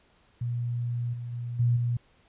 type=tone with level steps; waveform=sine; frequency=120 Hz; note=B2; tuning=49 cents flat; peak=-27 / -33 / -31 / -20 / -24 dBFS; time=0.41-1.97 s; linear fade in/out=5 ms; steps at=1.13 / 1.32 / 1.59 / 1.76 s; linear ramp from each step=10 ms; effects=pink hiss -63 dBFS RMS until 2.28 s + resampled to 8000 Hz